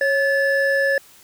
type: tone pair together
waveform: triangle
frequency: 550 / 1731.6 Hz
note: C#5 / A6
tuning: -14 / -28 cents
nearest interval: octave + minor sixth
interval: 1986 cents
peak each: -17 dBFS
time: 0.01-0.98 s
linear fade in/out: 2 ms
effects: white hiss -49 dBFS RMS until 1.23 s